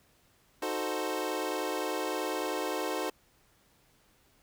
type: chord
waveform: 25% pulse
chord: D# diminished seventh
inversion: none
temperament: equal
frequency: 311.1 / 370 / 440 / 523.3 Hz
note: D#4 / F#4 / A4 / C5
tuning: 0 / 0 / 0 / 0 cents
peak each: -33 dBFS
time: 0.62-3.1 s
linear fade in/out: 5 ms
effects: pink hiss -66 dBFS RMS until 4.42 s